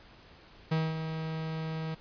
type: tone with ADSR envelope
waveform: 45% pulse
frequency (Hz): 159.5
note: D#3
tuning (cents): +43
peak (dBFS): -25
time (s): 0.71-1.95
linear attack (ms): 10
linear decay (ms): 220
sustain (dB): -8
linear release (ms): 11
effects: pink hiss -55 dBFS RMS until 2 s + resampled to 11025 Hz